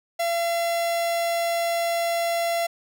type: tone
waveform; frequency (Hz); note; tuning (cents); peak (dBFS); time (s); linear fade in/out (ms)
45% pulse; 680; F5; -46; -22; 0.19-2.67; 10
effects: none